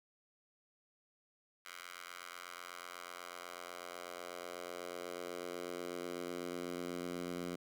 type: tone with high-pass filter sweep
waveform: 10% pulse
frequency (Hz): 88.1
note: F2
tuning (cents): +16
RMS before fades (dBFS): -45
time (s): 1.65-7.56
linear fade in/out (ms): 10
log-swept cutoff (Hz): 1600 to 200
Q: 1.3
effects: none